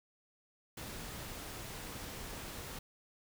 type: noise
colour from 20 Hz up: pink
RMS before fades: -45 dBFS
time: 0.77-2.79 s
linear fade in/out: 5 ms
effects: none